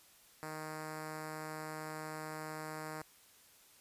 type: tone with notch filter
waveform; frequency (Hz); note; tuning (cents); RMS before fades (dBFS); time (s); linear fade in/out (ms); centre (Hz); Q
5% pulse; 155.56; D#3; 0; -44; 0.43-3.02; 0; 3400; 0.94
effects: white hiss -63 dBFS RMS until 3.8 s + resampled to 32000 Hz